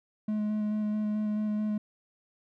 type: tone with vibrato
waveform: triangle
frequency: 212 Hz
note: G#3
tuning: 36 cents sharp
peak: -25 dBFS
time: 0.28-1.78 s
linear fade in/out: 5 ms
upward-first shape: square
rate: 4.6 Hz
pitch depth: 10 cents each way
effects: none